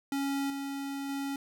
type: tone with level steps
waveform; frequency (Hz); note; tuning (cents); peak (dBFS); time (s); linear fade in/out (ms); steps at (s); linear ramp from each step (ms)
square; 277.2; C#4; 0; -30 / -35 / -33; 0.12-1.36; 2; 0.5 / 1.09; 2
effects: none